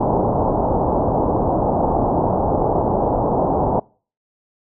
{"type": "low-pass noise", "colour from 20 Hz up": "white", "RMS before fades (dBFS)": -18, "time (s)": [0, 3.8], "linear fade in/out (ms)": 10, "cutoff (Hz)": 910, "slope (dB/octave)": 48, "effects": ["noise-tail reverb RT60 0.4 s tail -25 dB re dry"]}